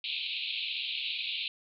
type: band-pass noise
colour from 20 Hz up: pink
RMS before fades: -35 dBFS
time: 0.04-1.48 s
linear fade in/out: 2 ms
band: 2400 to 4200 Hz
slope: 96 dB/octave
effects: none